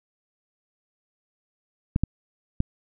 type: clicks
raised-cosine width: 5 ms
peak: -9 dBFS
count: 3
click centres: 1.961 / 2.036 / 2.604 s
effects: none